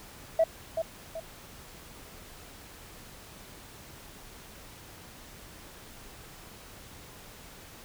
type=tone with echo; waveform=sine; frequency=652 Hz; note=E5; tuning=19 cents flat; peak=-18 dBFS; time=0.39-0.44 s; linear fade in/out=5 ms; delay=380 ms; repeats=2; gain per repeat=-8 dB; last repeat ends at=1.2 s; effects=tanh soft clip ceiling -15 dBFS + pink hiss -49 dBFS RMS until 7.84 s